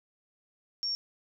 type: tone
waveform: sine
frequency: 5510 Hz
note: F8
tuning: 24 cents flat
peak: -29 dBFS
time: 0.83-0.95 s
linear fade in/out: 0 ms
effects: none